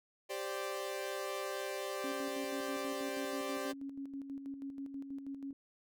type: chord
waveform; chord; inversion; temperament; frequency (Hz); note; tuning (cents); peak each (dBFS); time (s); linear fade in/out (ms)
sawtooth; G suspended fourth; none; equal; 392 / 523.3 / 587.3; G4 / C5 / D5; 0 / 0 / 0; -38 / -39 / -38; 0.29-3.73; 20
type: tone with tremolo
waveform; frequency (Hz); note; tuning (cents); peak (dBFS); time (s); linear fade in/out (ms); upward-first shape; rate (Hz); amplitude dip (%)
sine; 275.4; C#4; -11; -39; 2.04-5.53; 2; square; 6.2; 50
effects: none